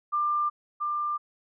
sine tone with echo, 1192 Hz, D6, 25 cents sharp, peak -23 dBFS, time 0.12-0.5 s, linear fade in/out 20 ms, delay 680 ms, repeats 1, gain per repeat -3 dB, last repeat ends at 1.18 s, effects none

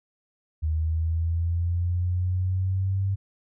sine linear sweep, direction up, 77.78 to 98 Hz, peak -22 dBFS, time 0.62-3.16 s, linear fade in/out 20 ms, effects none

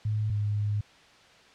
sine tone pair in turn, 106.9 / 103.98 Hz, A2 / G#2, -49 / +3 cents, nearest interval unison, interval 48 cents, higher first, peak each -25 dBFS, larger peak neither, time 0.05-0.3 / 0.3-0.81 s, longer second, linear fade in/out 5 ms, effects white hiss -55 dBFS RMS until 1.54 s + low-pass 4000 Hz 12 dB/octave

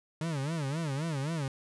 40% pulse tone with vibrato, 150 Hz, D3, 37 cents sharp, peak -30 dBFS, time 0.21-1.48 s, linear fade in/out 2 ms, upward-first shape sine, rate 3.8 Hz, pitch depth 200 cents each way, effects resampled to 24000 Hz

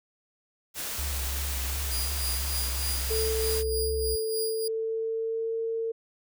white noise, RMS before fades -34 dBFS, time 0.74-3.64 s, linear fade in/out 50 ms
sine tone with vibrato, 67.7 Hz, C#2, 40 cents flat, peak -30 dBFS, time 0.98-4.16 s, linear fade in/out 10 ms, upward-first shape sine, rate 2.8 Hz, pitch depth 76 cents each way
15% pulse tone with tremolo, 4858 Hz, D#8, 42 cents flat, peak -23 dBFS, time 1.91-4.68 s, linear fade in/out 5 ms, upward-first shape sine, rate 3.3 Hz, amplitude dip 65%
sine tone with pitch glide, 441 to 453.1 Hz, A4 to A#4, +4 to -49 cents, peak -27 dBFS, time 3.1-5.92 s, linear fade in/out 10 ms, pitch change +47 cents, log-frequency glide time 4.16-5.58 s
effects none

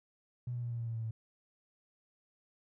triangle tone with pitch steps, 122.5 / 120.88 / 119.29 / 117.71 / 116.16 / 114.63 / 113.11 / 111.62 Hz, B2 / B2 / A#2 / A#2 / A#2 / A#2 / A2 / A2, -14 / -37 / +40 / +17 / -6 / -29 / +48 / +25 cents, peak -31 dBFS, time 0.47-1.11 s, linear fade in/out 5 ms, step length 80 ms, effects tanh soft clip ceiling -33 dBFS

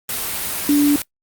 sine tone in noise, 290 Hz, D4, 22 cents flat, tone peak -11 dBFS, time 0.69-0.96 s, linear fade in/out 2 ms, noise white, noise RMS -24 dBFS, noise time 0.09-1.02 s, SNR +10 dB, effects noise-tail reverb RT60 0.1 s tail -22 dB re dry + Opus 32 kbps

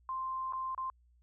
sine tone with dropouts, 1046.5 Hz, C6, in tune, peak -34 dBFS, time 0.09-0.9 s, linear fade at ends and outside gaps 1 ms, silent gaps 0.525-0.533 / 0.748-0.778 s, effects added 60 Hz sine -63 dBFS peak until 1.22 s

